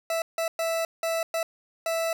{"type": "tone bursts at uneven times", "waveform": "40% pulse", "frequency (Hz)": 659, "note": "E5", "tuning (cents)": -1, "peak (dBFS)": -24, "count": 6, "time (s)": [[0.1, 0.22], [0.38, 0.48], [0.59, 0.85], [1.03, 1.23], [1.34, 1.43], [1.86, 2.13]], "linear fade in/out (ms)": 2, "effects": []}